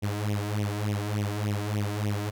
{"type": "tone with flanger", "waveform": "sawtooth", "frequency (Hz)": 103.83, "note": "G#2", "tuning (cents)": 0, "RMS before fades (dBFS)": -29, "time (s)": [0.02, 2.31], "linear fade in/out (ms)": 20, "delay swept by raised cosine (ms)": [0.32, 3.12], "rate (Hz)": 3.4, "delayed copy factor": 1, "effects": []}